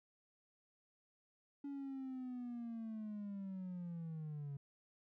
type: linear sweep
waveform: triangle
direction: down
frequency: 284 to 138.59 Hz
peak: -40 dBFS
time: 1.64-4.57 s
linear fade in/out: 5 ms
effects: tanh soft clip ceiling -37 dBFS